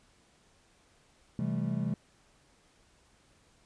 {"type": "chord", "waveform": "triangle", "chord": "A minor seventh", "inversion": "first", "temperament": "equal with one note detuned", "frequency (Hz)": [130.81, 164.81, 196, 216.6], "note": ["C3", "E3", "G3", "A3"], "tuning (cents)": [0, 0, 0, -27], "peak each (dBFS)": -33, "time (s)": [1.39, 1.94], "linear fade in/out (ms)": 2, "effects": ["pink hiss -65 dBFS RMS until 3.65 s", "resampled to 22050 Hz"]}